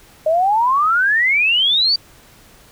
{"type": "exponential sweep", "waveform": "sine", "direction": "up", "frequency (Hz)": [610, 4699], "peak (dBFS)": -12, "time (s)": [0.26, 1.96], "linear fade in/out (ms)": 5, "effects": ["pink hiss -47 dBFS RMS until 2.71 s"]}